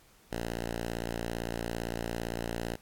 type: tone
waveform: 5% pulse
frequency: 57.7 Hz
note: A#1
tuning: 17 cents flat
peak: -22 dBFS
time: 0.31-2.76 s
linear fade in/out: 10 ms
effects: pink hiss -61 dBFS RMS until 2.81 s + AAC 64 kbps